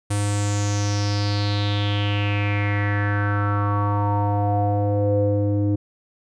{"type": "tone with low-pass filter sweep", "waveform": "square", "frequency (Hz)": 102.4, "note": "G#2", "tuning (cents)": -24, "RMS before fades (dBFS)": -21, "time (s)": [0.1, 5.76], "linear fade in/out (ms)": 10, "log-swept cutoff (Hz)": [9200, 370], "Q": 5.6, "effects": []}